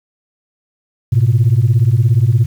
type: beating tone pair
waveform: sine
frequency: 107.8 / 124.8 Hz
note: A2 / B2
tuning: -35 / +19 cents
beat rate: 17 Hz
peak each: -10 dBFS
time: 1.12-2.46 s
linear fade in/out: 10 ms
effects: tanh soft clip ceiling -4 dBFS + 7-bit